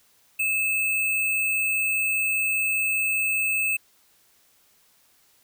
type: tone with sample-and-hold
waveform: sine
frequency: 2610 Hz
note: E7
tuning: 18 cents flat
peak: -21 dBFS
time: 0.39-3.77 s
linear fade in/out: 10 ms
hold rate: 11025 Hz
effects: white hiss -61 dBFS RMS until 5.43 s